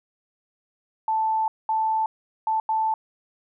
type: tone bursts at uneven times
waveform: sine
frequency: 880 Hz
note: A5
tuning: in tune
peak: -20 dBFS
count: 4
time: 1.08-1.48 / 1.69-2.06 / 2.47-2.6 / 2.69-2.94 s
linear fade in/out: 2 ms
effects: none

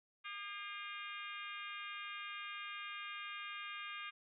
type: harmonic tone with a mistuned harmonic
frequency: 404.2 Hz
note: G#4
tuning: 47 cents flat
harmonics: 3 / 4 / 5 / 6 / 7 / 8 / 9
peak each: -49 / -51 / -51 / -50 / -53 / -56 / -58 dBFS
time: 0.24-4.11 s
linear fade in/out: 20 ms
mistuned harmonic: 5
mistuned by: +70 cents
effects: none

